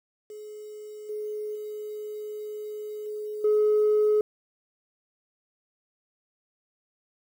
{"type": "tone with level steps", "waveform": "sine", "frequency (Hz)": 424, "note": "G#4", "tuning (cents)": 36, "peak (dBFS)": [-38, -30, -33, -31, -17], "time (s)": [0.3, 4.21], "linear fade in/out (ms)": 2, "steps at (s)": [1.09, 1.55, 3.06, 3.44], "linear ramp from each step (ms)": 5, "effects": ["tanh soft clip ceiling -16 dBFS", "9-bit"]}